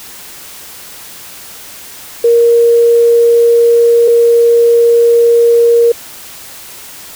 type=tone pair in turn; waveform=sine; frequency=468.8 / 468.8 Hz; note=A#4 / A#4; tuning=+10 / +10 cents; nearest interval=unison; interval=0 cents; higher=neither; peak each=-4 dBFS; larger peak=neither; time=2.24-4.08 / 4.08-5.92 s; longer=neither; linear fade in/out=5 ms; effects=white hiss -31 dBFS RMS until 7.15 s